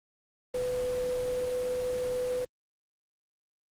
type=tone in noise; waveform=sine; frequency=499.9 Hz; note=B4; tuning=21 cents sharp; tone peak=-28 dBFS; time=0.54-2.45 s; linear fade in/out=5 ms; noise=pink; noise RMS=-42 dBFS; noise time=0.54-2.45 s; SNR=+11 dB; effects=low-pass 12000 Hz 12 dB/octave + Opus 24 kbps